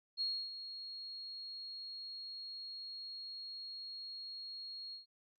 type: tone with ADSR envelope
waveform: sine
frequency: 4291 Hz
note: C8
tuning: 43 cents sharp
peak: -33 dBFS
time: 0.17-5.06 s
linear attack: 40 ms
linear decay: 290 ms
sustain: -11 dB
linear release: 130 ms
effects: Opus 48 kbps